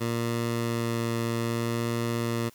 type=tone with vibrato; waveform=15% pulse; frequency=116.54 Hz; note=A#2; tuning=in tune; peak=-20 dBFS; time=0-2.5 s; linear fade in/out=20 ms; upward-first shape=sine; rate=0.63 Hz; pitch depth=9 cents each way; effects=white hiss -57 dBFS RMS until 2.54 s